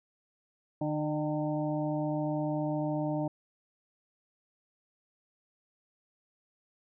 harmonic tone with a mistuned harmonic, 151.2 Hz, D#3, 49 cents flat, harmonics 1 / 2 / 4 / 5 / 6, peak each -34 / -32 / -35 / -41 / -42 dBFS, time 0.81-3.28 s, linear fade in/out 5 ms, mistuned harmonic 5, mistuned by +35 cents, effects none

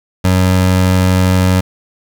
25% pulse tone, 92.5 Hz, F#2, in tune, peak -5 dBFS, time 0.24-1.61 s, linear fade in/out 10 ms, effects 7-bit

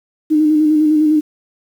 sine tone with vibrato, 306.4 Hz, D#4, 27 cents flat, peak -9 dBFS, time 0.3-1.21 s, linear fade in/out 20 ms, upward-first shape square, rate 9.9 Hz, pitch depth 27 cents each way, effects 7-bit

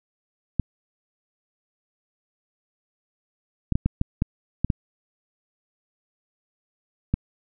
clicks, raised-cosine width 5 ms, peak -8 dBFS, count 9, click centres 0.597 / 3.723 / 3.755 / 3.86 / 4.014 / 4.221 / 4.646 / 4.702 / 7.14 s, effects none

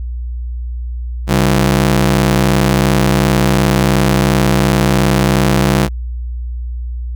sawtooth ring-modulated tone, 164.81 Hz, E3, in tune, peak -3 dBFS, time 1.27-5.89 s, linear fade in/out 50 ms, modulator 31.4 Hz, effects added 60 Hz sine -19 dBFS peak until 7.15 s

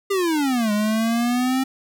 square exponential two-way sweep, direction down then up, 406.2 to 206.5 to 266.2 Hz, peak -19 dBFS, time 0.1-1.64 s, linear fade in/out 10 ms, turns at 0.72 s, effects none

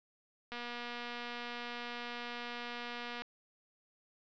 click train, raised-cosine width 0.3 ms, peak -27 dBFS, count 649, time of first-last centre 0.52-3.22 s, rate 240 Hz, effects resampled to 16000 Hz

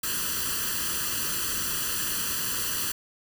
white noise with comb filter, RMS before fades -29 dBFS, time 0.03-2.92 s, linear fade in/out 5 ms, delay 0.67 ms, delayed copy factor +0.9, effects none

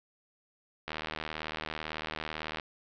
click train, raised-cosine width 0.3 ms, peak -19 dBFS, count 135, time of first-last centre 0.88-2.598 s, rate 78 Hz, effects low-pass 5000 Hz 12 dB/octave

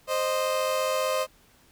30% pulse tone pair together, 523.3 / 618.3 Hz, C5 / D#5, 0 / -11 cents, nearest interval minor third, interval 289 cents, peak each -24 / -25 dBFS, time 0.07-1.27 s, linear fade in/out 50 ms, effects pink hiss -59 dBFS RMS until 1.71 s

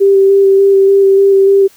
sine tone with vibrato, 392 Hz, G4, in tune, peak -4 dBFS, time 0-1.68 s, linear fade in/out 20 ms, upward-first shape square, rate 3.4 Hz, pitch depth 12 cents each way, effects white hiss -45 dBFS RMS until 1.76 s

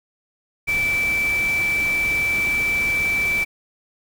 sine tone in noise, 2323 Hz, D7, 20 cents flat, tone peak -18 dBFS, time 0.67-3.45 s, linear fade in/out 20 ms, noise pink, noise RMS -32 dBFS, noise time 0.67-3.45 s, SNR +11 dB, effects none

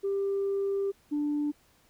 sine tone pair in turn, 395.2 / 294.4 Hz, G4 / D4, +14 / +4 cents, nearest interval perfect fourth, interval 510 cents, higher first, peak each -25 dBFS, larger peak neither, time 0.03-0.92 / 1.11-1.52 s, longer first, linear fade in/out 20 ms, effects tanh soft clip ceiling -23 dBFS + pink hiss -64 dBFS RMS until 1.89 s

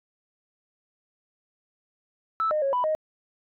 sine tone with pitch steps, 1314 / 611 / 549 / 990 / 623 Hz, E6 / D#5 / C#5 / B5 / D#5, -6 / -32 / -17 / +4 / +2 cents, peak -21 dBFS, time 2.4-2.95 s, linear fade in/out 0 ms, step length 110 ms, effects tanh soft clip ceiling -17 dBFS

